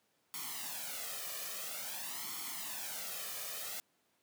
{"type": "noise with flanger", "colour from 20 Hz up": "white", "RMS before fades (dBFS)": -42, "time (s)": [0.34, 3.8], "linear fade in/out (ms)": 0, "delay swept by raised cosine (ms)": [0.91, 1.68], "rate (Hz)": 0.49, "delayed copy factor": 0.75, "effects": ["pink hiss -75 dBFS RMS until 4.22 s", "high-pass 200 Hz 12 dB/octave"]}